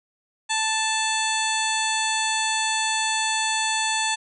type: harmonic tone with a mistuned harmonic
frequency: 880 Hz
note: A5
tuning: in tune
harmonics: 1 / 2 / 3 / 4 / 5 / 7 / 8 / 9 / 10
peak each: -26 / -29 / -29 / -29 / -32 / -34 / -34 / -32 / -36 dBFS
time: 0.49-4.16 s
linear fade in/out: 20 ms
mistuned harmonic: 4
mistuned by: -17 cents
effects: none